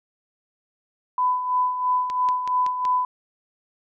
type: tone with tremolo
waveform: sine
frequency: 1001 Hz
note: B5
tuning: 23 cents sharp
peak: -17 dBFS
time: 1.18-3.05 s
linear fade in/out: 2 ms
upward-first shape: sine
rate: 3 Hz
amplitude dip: 60%
type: click train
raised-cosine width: 0.2 ms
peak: -18 dBFS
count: 5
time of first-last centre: 2.1-2.852 s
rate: 5.32 Hz
effects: none